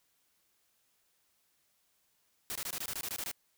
white noise bursts, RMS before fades -38 dBFS, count 11, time 2.5-3.314 s, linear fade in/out 0 ms, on 54 ms, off 22 ms, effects white hiss -74 dBFS RMS until 3.57 s

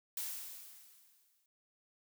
blue noise with exponential decay, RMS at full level -38 dBFS, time 0.17-1.46 s, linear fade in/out 2 ms, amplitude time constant 280 ms, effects none

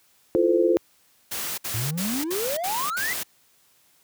sine chord, F major seventh, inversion third, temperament equal with one note detuned, 329.6 / 349.2 / 440 / 516 Hz, E4 / F4 / A4 / C5, 0 / 0 / 0 / -24 cents, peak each -26 / -20 / -23 / -23 dBFS, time 0.35-0.77 s, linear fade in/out 0 ms
white noise bursts, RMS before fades -30 dBFS, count 6, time 1.31-3.235 s, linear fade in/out 10 ms, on 270 ms, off 61 ms
triangle exponential sweep, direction up, 105.9 to 2066 Hz, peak -24 dBFS, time 1.74-3.13 s, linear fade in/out 0 ms
effects white hiss -61 dBFS RMS until 4.03 s + high-pass 60 Hz 12 dB/octave

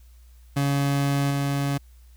30% pulse tone with level steps, 140.5 Hz, C#3, 24 cents sharp, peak -18 / -20 dBFS, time 0.56-1.78 s, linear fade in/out 10 ms, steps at 1.3 s, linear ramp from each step 10 ms, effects added 60 Hz sine -47 dBFS peak until 2.16 s + white hiss -63 dBFS RMS until 2.16 s

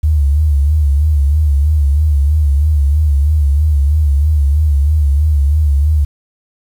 sine tone with vibrato, 73.42 Hz, D2, in tune, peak -8 dBFS, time 0.03-6.05 s, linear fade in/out 10 ms, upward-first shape sine, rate 3.1 Hz, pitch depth 98 cents each way, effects 7-bit

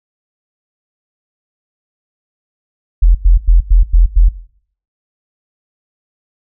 sine tone bursts, 42.41 Hz, E1, 50 cents sharp, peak -3 dBFS, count 6, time 3.02-4.29 s, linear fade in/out 10 ms, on 130 ms, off 98 ms, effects noise-tail reverb RT60 0.6 s tail -17 dB re dry

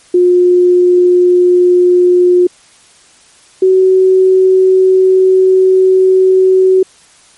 sine tone pair in turn, 357.7 / 375.5 Hz, F4 / F#4, +41 / +26 cents, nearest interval minor second, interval 85 cents, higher second, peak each -4 dBFS, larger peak neither, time 0.14-2.47 / 3.62-6.83 s, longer second, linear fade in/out 5 ms, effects white hiss -44 dBFS RMS until 7.37 s + MP3 48 kbps

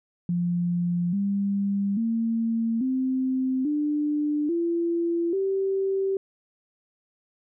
sine tone with pitch steps, 174.61 / 199.42 / 227.8 / 260.1 / 297.1 / 339.3 / 387.5 Hz, F3 / G3 / A#3 / C4 / D4 / F4 / G4, 0 / +30 / -40 / -10 / +20 / -50 / -20 cents, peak -22 dBFS, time 0.29-6.17 s, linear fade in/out 2 ms, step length 840 ms, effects none

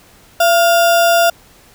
sine tone with sample-and-hold, 680 Hz, F5, 46 cents flat, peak -8 dBFS, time 0.4-1.3 s, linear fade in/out 5 ms, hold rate 2100 Hz, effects pink hiss -46 dBFS RMS until 1.74 s

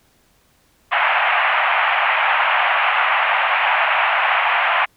pink band-pass noise, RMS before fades -17 dBFS, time 0.91-4.86 s, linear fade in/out 20 ms, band 690 to 2800 Hz, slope 48 dB/octave, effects pink hiss -58 dBFS RMS until 4.96 s

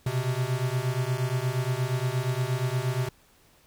square beating tone pair, 123.47 / 131.97 Hz, B2 / C3, 0 / +15 cents, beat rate 8.5 Hz, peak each -29 dBFS, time 0.06-3.09 s, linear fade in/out 5 ms, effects pink hiss -60 dBFS RMS until 3.66 s

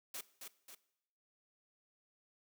white noise with echo, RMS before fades -44 dBFS, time 0.14-0.21 s, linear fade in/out 5 ms, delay 270 ms, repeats 2, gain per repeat -5 dB, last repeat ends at 0.75 s, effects noise-tail reverb RT60 0.8 s tail -19 dB re dry + high-pass 200 Hz 12 dB/octave

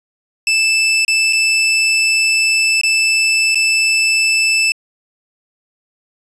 sawtooth tone with dropouts, 2637 Hz, E7, in tune, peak -8 dBFS, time 0.47-4.72 s, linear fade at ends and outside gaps 2 ms, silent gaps 1.049-1.08 / 1.327-1.331 / 2.813-2.834 / 3.547-3.555 s, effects resampled to 22050 Hz + 8-bit

